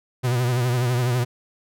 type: tone with vibrato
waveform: 45% pulse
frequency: 123.47 Hz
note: B2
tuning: in tune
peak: -19 dBFS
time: 0.23-1.25 s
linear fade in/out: 20 ms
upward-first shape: triangle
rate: 12 Hz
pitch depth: 79 cents each way
effects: none